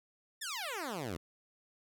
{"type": "exponential sweep", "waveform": "10% pulse", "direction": "down", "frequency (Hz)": [1864.7, 75.9], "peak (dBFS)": -29, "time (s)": [0.41, 1.17], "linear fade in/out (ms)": 10, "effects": []}